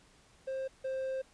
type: tone pair in turn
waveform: triangle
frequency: 530 / 527.3 Hz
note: C5 / C5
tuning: +22 / +13 cents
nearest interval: unison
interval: 9 cents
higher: first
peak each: -32 / -31 dBFS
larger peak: second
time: 0.47-0.68 / 0.84-1.22 s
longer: second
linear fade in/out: 10 ms
effects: pink hiss -63 dBFS RMS until 1.33 s + resampled to 22050 Hz